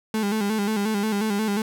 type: tone with vibrato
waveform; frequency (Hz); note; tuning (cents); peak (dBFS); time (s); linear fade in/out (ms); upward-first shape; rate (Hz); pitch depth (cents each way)
35% pulse; 209.9; G#3; +19; -20; 0.14-1.62; 2; square; 5.6; 70
effects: none